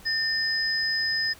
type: tone pair together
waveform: sine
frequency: 1800 / 5056 Hz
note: A6 / D#8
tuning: +39 / +27 cents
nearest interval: octave + tritone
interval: 1788 cents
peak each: -26 dBFS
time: 0.05-1.34 s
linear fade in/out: 20 ms
effects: pink hiss -50 dBFS RMS until 1.39 s